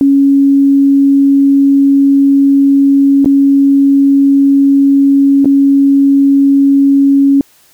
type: tone with dropouts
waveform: sine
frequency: 277.2 Hz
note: C#4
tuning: in tune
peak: -4 dBFS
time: 0.01-7.41 s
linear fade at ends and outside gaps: 1 ms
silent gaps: 3.246-3.258 / 5.446-5.456 s
effects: white hiss -47 dBFS RMS until 7.73 s